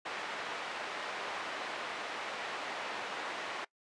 pink band-pass noise, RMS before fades -40 dBFS, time 0.05-3.65 s, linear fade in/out 10 ms, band 610 to 2800 Hz, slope 12 dB/octave, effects noise-tail reverb RT60 0.1 s tail -21 dB re dry + resampled to 22050 Hz

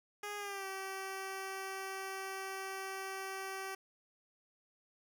10% pulse tone with pitch glide, 412.7 to 385.1 Hz, G#4 to G4, -11 to -31 cents, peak -32 dBFS, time 0.23-3.75 s, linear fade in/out 5 ms, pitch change -120 cents, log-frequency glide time 0.37-0.66 s, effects none

